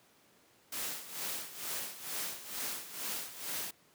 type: noise with tremolo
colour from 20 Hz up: white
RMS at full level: -37 dBFS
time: 0.72-3.71 s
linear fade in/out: 5 ms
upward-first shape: sine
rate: 2.2 Hz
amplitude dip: 75%
effects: pink hiss -65 dBFS RMS until 3.94 s + high-pass 150 Hz 12 dB/octave